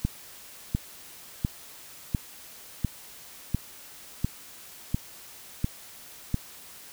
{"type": "click train", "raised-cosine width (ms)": 5, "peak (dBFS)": -12, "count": 10, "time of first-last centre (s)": [0.05, 6.344], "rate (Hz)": 1.43, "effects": ["white hiss -47 dBFS RMS until 6.92 s"]}